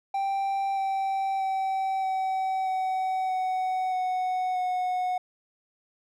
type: tone with pitch steps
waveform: triangle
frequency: 784 / 776.3 / 768.8 / 761.2 / 753.8 / 746.4 / 739.1 / 731.9 Hz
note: G5 / G5 / G5 / F#5 / F#5 / F#5 / F#5 / F#5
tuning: 0 / -17 / -34 / +49 / +32 / +15 / -2 / -19 cents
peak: -23 dBFS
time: 0.14-5.18 s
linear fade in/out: 5 ms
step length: 630 ms
effects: none